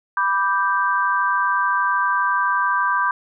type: chord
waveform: sine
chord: G major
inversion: first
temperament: equal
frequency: 987.8 / 1174.7 / 1568 Hz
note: B5 / D6 / G6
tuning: 0 / 0 / 0 cents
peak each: -21 dBFS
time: 0.17-3.11 s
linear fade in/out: 2 ms
effects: none